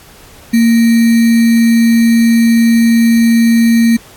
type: tone with sample-and-hold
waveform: sine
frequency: 230.3 Hz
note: A#3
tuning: 21 cents flat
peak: -5 dBFS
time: 0.53-3.97 s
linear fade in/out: 10 ms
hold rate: 2100 Hz
effects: pink hiss -39 dBFS RMS until 4.16 s + AAC 64 kbps